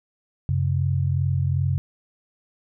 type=tone pair together; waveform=sine; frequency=93.1 / 135.69 Hz; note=F#2 / C#3; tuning=+11 / -37 cents; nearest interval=perfect fifth; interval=652 cents; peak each=-22 dBFS; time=0.49-1.78 s; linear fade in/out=0 ms; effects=none